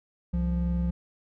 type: tone pair together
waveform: triangle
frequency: 65.41 / 173.97 Hz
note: C2 / F3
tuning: 0 / -6 cents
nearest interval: octave + perfect fourth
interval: 1694 cents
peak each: -25 dBFS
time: 0.33-0.91 s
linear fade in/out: 10 ms
effects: none